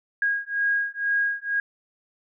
sine beating tone pair, 1636 / 1638.1 Hz, G#6 / G#6, -26 / -24 cents, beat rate 2.1 Hz, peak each -25 dBFS, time 0.22-1.6 s, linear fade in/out 2 ms, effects none

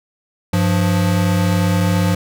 square tone pair together, 98.78 / 176 Hz, G2 / F3, +14 / +14 cents, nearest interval minor seventh, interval 1000 cents, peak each -17 dBFS, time 0.53-2.15 s, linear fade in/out 5 ms, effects none

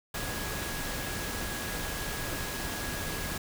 sine tone in noise, 1661.2 Hz, G#6, in tune, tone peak -42 dBFS, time 0.14-3.38 s, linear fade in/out 5 ms, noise pink, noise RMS -35 dBFS, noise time 0.14-3.38 s, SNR -10 dB, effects none

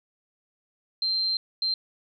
sine tone bursts at uneven times, 4144 Hz, C8, 17 cents flat, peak -23 dBFS, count 2, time 1.02-1.37 / 1.62-1.74 s, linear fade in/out 2 ms, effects none

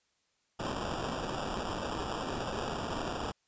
violet noise with sample-and-hold, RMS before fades -36 dBFS, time 0.59-3.32 s, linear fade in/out 10 ms, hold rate 2100 Hz, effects white hiss -75 dBFS RMS until 3.47 s + resampled to 16000 Hz

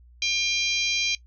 harmonic tone with a mistuned harmonic, 799 Hz, G5, 33 cents sharp, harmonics 3 / 4 / 5 / 6 / 7 / 8, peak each -26 / -28 / -30 / -32 / -33 / -34 dBFS, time 0.22-1.15 s, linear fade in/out 2 ms, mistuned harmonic 8, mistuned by -15 cents, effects noise-tail reverb RT60 0.1 s tail -19 dB re dry + added 60 Hz sine -49 dBFS peak until 1.26 s

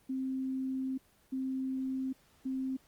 sine tone bursts at uneven times, 262.9 Hz, C4, 8 cents sharp, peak -32 dBFS, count 3, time 0.09-0.98 / 1.32-2.13 / 2.45-2.77 s, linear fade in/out 10 ms, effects pink hiss -66 dBFS RMS until 2.87 s + Opus 24 kbps

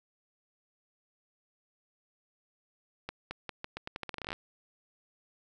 accelerating click train, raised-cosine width 0.3 ms, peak -21 dBFS, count 18, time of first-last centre 3.09-4.33 s, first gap 220 ms, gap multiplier 0.83, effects none

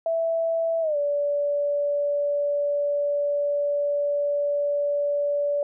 sine tone with pitch glide, 659.3 to 577.3 Hz, E5 to D5, 0 to -30 cents, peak -21 dBFS, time 0.06-5.63 s, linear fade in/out 2 ms, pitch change -230 cents, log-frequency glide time 0.81-0.97 s, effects none

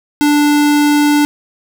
square tone, 293.7 Hz, D4, in tune, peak -9 dBFS, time 0.21-1.25 s, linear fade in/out 0 ms, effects none

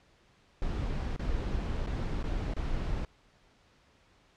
brown noise with dropouts, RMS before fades -32 dBFS, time 0.62-3.05 s, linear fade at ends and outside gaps 1 ms, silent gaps 1.162-1.194 / 1.863-1.871 / 2.229-2.24 / 2.537-2.565 s, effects pink hiss -64 dBFS RMS until 4.36 s + low-pass 5000 Hz 12 dB/octave

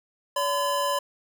square tone pair together, 570 / 1015.6 Hz, C#5 / B5, +48 / +48 cents, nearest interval minor seventh, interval 1000 cents, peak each -28 / -26 dBFS, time 0.36-0.99 s, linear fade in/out 5 ms, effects none

